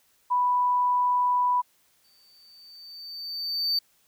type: tone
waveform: sine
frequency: 987.8 Hz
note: B5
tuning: in tune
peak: -20 dBFS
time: 0.3-1.62 s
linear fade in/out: 20 ms
type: tone with exponential growth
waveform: triangle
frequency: 4583 Hz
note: D8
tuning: 43 cents flat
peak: -20 dBFS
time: 2.04-3.79 s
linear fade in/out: 5 ms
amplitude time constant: 380 ms
effects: white hiss -65 dBFS RMS until 4.07 s